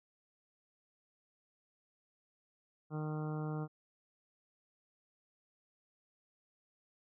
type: harmonic tone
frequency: 153.5 Hz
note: D#3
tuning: 23 cents flat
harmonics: 1 / 2 / 3 / 4 / 5 / 6 / 7 / 8 / 9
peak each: -37 / -44 / -46 / -53 / -50 / -57 / -55 / -54 / -55 dBFS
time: 2.9-3.68 s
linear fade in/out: 50 ms
effects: none